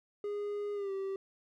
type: tone with pitch glide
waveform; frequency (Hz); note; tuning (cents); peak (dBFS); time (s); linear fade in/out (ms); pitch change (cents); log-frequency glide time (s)
triangle; 411.4 to 388.3; G#4 to G4; -16 to -16; -32; 0.24-1.16; 2; -100; 0.74-0.92
effects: none